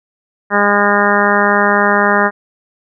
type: harmonic tone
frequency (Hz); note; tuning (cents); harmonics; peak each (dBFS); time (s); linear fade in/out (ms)
203.9; G#3; -32; 1 / 2 / 3 / 4 / 5 / 6 / 7 / 8 / 9; -18 / -18 / -18 / -18 / -18 / -18 / -18 / -18 / -18; 0.5-2.31; 50
effects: none